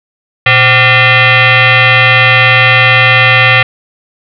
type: tone with frequency modulation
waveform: sine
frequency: 120 Hz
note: B2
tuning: 49 cents flat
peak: -3 dBFS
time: 0.46-3.63 s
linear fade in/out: 5 ms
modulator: 643 Hz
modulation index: 4.4
effects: none